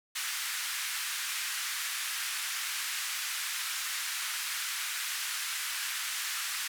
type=band-pass noise; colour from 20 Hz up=pink; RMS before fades=-35 dBFS; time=0.15-6.68 s; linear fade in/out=10 ms; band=1400 to 14000 Hz; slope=24 dB/octave; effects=none